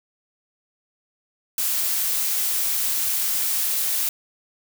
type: noise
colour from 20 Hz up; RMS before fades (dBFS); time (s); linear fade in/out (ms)
blue; -23; 1.58-4.09; 2
effects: none